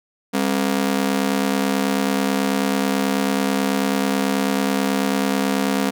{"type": "ring-modulated tone", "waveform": "sawtooth", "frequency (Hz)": 234.5, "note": "A#3", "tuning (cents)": 11, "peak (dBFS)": -11, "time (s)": [0.33, 5.91], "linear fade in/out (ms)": 20, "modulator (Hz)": 34.6, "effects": []}